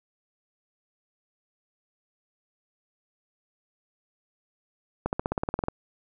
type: accelerating click train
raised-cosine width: 1 ms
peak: -12 dBFS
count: 12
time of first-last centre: 5.06-5.684 s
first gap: 69 ms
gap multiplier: 0.96
effects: none